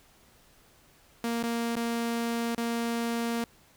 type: tone with dropouts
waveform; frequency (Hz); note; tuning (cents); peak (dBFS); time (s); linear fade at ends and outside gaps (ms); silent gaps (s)
sawtooth; 233.1; A#3; 0; -24; 1.24-3.44; 2; 1.428-1.435 / 1.757-1.765 / 2.549-2.579
effects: pink hiss -60 dBFS RMS until 3.76 s